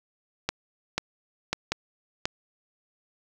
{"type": "clicks", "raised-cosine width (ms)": 0.2, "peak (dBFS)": -8, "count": 5, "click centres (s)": [0.49, 0.98, 1.53, 1.72, 2.255], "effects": ["7-bit"]}